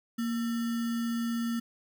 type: tone with sample-and-hold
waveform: sine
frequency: 233.1 Hz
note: A#3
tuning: in tune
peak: -28 dBFS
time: 0.18-1.6 s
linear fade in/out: 10 ms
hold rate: 1575 Hz
effects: none